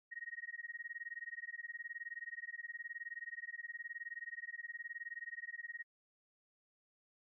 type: tone with tremolo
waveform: sine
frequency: 1880 Hz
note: A#6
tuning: 14 cents sharp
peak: -40 dBFS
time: 0.11-5.84 s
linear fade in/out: 20 ms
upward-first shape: sine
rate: 19 Hz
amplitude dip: 100%
effects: none